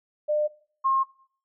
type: tone pair in turn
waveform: sine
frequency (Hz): 601 / 1070.9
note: D5 / C6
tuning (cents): +40 / +40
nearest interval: minor seventh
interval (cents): 1000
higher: second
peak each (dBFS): -21 / -19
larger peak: second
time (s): 0.28-0.48 / 0.84-1.04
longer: neither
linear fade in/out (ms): 20
effects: noise-tail reverb RT60 0.5 s tail -18 dB re dry